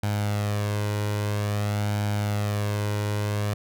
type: tone with flanger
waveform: sawtooth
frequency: 103.83 Hz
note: G#2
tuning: in tune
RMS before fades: -26 dBFS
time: 0.03-3.54 s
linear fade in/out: 5 ms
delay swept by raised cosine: 1.3 to 2.06 ms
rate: 0.5 Hz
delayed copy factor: +0.5
effects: none